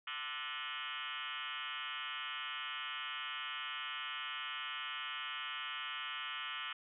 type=tone with frequency modulation; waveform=sine; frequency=2165 Hz; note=C#7; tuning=41 cents flat; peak=-39 dBFS; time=0.07-6.73 s; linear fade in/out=5 ms; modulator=140 Hz; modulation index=7.4; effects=none